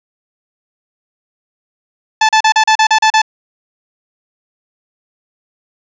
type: tone bursts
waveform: sawtooth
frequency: 873 Hz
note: A5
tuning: 14 cents flat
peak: -3 dBFS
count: 9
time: 2.21-3.218 s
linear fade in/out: 5 ms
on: 80 ms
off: 36 ms
effects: resampled to 16000 Hz + 7-bit